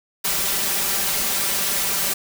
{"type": "noise with comb filter", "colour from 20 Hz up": "white", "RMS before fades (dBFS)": -22, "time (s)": [0.24, 2.14], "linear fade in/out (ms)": 10, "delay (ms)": 5.1, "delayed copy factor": 0.75, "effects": []}